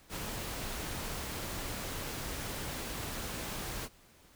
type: noise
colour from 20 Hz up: pink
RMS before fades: -39 dBFS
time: 0.09-3.89 s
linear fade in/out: 50 ms
effects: pink hiss -61 dBFS RMS until 4.35 s